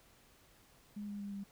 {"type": "tone with pitch steps", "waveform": "sine", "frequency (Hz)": [206.7, 204.1, 201.5, 198.97], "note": ["G#3", "G#3", "G3", "G3"], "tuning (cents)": [-8, -30, 48, 26], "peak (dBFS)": -40, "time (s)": [0.96, 1.44], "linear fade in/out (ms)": 10, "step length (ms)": 120, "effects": ["pink hiss -65 dBFS RMS until 1.51 s"]}